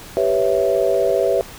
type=chord; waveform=sine; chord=C# half-diminished seventh; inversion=second; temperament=equal; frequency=392 / 493.9 / 554.4 / 659.3 Hz; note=G4 / B4 / C#5 / E5; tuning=0 / 0 / 0 / 0 cents; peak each=-20 dBFS; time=0.17-1.41 s; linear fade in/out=0 ms; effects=pink hiss -38 dBFS RMS until 1.58 s